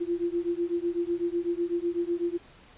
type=beating tone pair; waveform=sine; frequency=341.2 / 349.2 Hz; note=F4 / F4; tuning=-40 / 0 cents; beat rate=8 Hz; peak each=-29 dBFS; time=0-2.38 s; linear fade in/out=20 ms; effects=pink hiss -54 dBFS RMS until 2.77 s + resampled to 8000 Hz